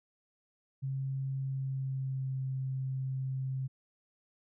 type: tone with pitch glide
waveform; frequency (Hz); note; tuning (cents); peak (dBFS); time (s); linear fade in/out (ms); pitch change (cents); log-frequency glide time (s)
sine; 134.6 to 132.21; C3 to C3; +49 to +18; -32; 0.82-3.68; 20; -31; 1.39-2.41
effects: none